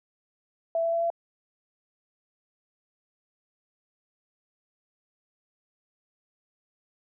sine tone with pitch steps, 663 / 667.6 / 672.3 / 676.9 Hz, E5 / E5 / E5 / E5, +10 / +22 / +34 / +46 cents, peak -23 dBFS, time 0.75-1.102 s, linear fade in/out 2 ms, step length 88 ms, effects none

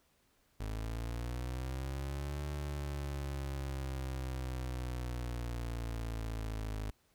30% pulse linear two-way sweep, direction up then down, 52.4 to 73.42 to 52.4 Hz, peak -34 dBFS, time 0.6-6.91 s, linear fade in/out 5 ms, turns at 2.47 s, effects pink hiss -72 dBFS RMS until 7.14 s

